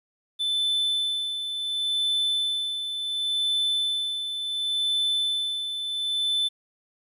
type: tone with tremolo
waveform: triangle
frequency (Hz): 3520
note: A7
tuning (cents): 0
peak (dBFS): -20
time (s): 0.39-6.49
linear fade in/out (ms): 20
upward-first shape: sine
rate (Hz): 0.7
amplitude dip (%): 55
effects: resampled to 32000 Hz + 10-bit